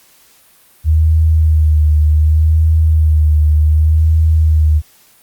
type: tone with vibrato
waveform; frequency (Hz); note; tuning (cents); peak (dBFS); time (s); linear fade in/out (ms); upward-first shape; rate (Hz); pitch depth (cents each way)
sine; 77.78; D#2; 0; -7; 0.84-4.82; 50; sine; 0.67; 40
effects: white hiss -48 dBFS RMS until 5.22 s + Opus 48 kbps